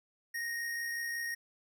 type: tone with amplitude modulation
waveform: square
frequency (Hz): 1864.7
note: A#6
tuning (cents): 0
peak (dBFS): -34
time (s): 0.34-1.35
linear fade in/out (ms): 10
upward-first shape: sine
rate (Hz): 65.5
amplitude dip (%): 30
effects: none